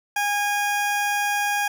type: tone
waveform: 20% pulse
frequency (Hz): 819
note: G#5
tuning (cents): -24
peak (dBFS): -16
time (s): 0.16-1.68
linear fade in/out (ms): 5
effects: none